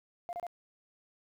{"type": "tone bursts", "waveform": "sine", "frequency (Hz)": 698.5, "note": "F5", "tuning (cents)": 0, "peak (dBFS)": -34, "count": 3, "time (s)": [0.29, 0.467], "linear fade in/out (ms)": 0, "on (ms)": 39, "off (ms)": 30, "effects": ["tanh soft clip ceiling -32 dBFS", "11-bit"]}